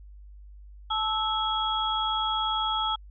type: tone cluster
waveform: sine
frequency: 871 / 1310 / 3317 Hz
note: A5 / E6 / G#7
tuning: -18 / -11 / -3 cents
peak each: -29 dBFS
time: 0.9-2.96 s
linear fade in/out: 10 ms
effects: added 50 Hz sine -44 dBFS peak until 3.1 s